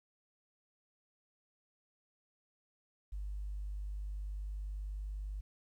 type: tone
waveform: sine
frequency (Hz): 50.1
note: G1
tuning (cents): +38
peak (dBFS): -37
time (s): 3.12-5.41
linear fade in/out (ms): 10
effects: tanh soft clip ceiling -33 dBFS + 12-bit